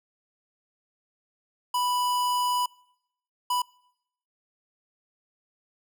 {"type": "tone bursts at uneven times", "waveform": "square", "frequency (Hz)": 988, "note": "B5", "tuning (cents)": 0, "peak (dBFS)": -24, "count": 2, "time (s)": [[1.74, 2.66], [3.5, 3.62]], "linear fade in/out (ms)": 5, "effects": ["noise-tail reverb RT60 0.8 s tail -25 dB re dry"]}